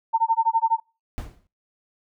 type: tone with tremolo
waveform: sine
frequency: 906 Hz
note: A#5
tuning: 50 cents flat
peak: -14 dBFS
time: 0.13-0.8 s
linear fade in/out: 20 ms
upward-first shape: sine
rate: 12 Hz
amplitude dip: 100%
type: noise with exponential decay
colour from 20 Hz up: brown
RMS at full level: -28 dBFS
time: 1.18-1.47 s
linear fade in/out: 0 ms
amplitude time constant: 61 ms
effects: noise-tail reverb RT60 0.3 s tail -24 dB re dry